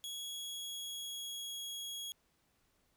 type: tone with pitch glide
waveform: sawtooth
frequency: 3337 to 3316 Hz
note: G#7 to G#7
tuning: +8 to -3 cents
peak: -38 dBFS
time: 0.04-2.12 s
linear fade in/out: 0 ms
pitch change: -11 cents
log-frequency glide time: 0.23-1.63 s
effects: pink hiss -75 dBFS RMS until 2.96 s